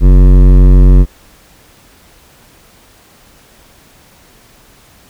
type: tone with hard clipping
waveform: triangle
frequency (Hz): 46.25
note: F#1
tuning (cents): 0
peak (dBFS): -3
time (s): 0-1.06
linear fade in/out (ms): 50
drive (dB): 18
effects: pink hiss -44 dBFS RMS until 5.09 s